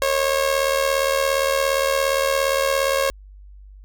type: tone with amplitude modulation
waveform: sawtooth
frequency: 544 Hz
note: C#5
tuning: 33 cents flat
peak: -11 dBFS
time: 0.02-3.1 s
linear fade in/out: 0 ms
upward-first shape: sine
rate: 77.3 Hz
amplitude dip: 65%
effects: added 49 Hz sine -40 dBFS peak until 3.84 s